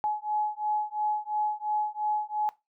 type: beating tone pair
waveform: sine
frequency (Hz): 845 / 847.9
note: G#5 / G#5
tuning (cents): +30 / +36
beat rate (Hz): 2.9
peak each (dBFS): -30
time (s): 0.04-2.49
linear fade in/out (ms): 0
effects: noise-tail reverb RT60 0.2 s tail -18 dB re dry